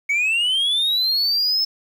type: linear sweep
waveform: sine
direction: up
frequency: 2217 to 5274 Hz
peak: -14 dBFS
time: 0.09-1.65 s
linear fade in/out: 10 ms
effects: tanh soft clip ceiling -16 dBFS + 8-bit